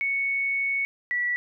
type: tone pair in turn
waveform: sine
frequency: 2217 / 1950.7 Hz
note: C#7 / B6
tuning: 0 / -22 cents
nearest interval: major second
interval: 222 cents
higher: first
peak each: -23 dBFS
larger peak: neither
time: 0.01-0.85 / 1.11-1.36 s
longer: first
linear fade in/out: 0 ms
effects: none